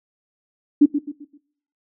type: tone with echo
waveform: sine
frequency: 291.2 Hz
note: D4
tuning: 15 cents flat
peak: -7 dBFS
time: 0.81-0.86 s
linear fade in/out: 10 ms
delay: 130 ms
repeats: 4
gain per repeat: -9 dB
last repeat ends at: 1.38 s
effects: noise-tail reverb RT60 0.7 s tail -23 dB re dry